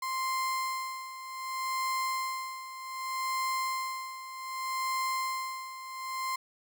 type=tone with tremolo; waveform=35% pulse; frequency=1046.5 Hz; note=C6; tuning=in tune; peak=-27 dBFS; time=0.02-6.36 s; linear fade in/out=5 ms; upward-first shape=sine; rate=0.65 Hz; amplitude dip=75%; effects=none